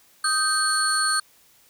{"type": "tone cluster", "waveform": "sine", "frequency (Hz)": [1250, 1557, 4359, 8980], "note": ["D#6", "G6", "C#8", "C#9"], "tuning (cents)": [8, -12, -30, 21], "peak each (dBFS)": -24, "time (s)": [0.24, 1.2], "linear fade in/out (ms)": 5, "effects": ["tanh soft clip ceiling -13 dBFS", "white hiss -57 dBFS RMS until 1.69 s"]}